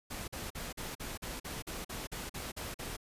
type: noise bursts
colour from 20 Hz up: pink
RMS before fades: -41 dBFS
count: 13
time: 0.1-2.968 s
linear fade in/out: 10 ms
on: 180 ms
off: 44 ms
effects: resampled to 32000 Hz